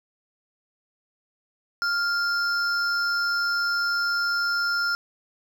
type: tone pair together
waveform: triangle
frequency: 1400 / 5286 Hz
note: F6 / E8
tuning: +4 / +4 cents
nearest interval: octave + major seventh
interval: 2300 cents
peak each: -21 / -28 dBFS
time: 1.82-4.95 s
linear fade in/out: 0 ms
effects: none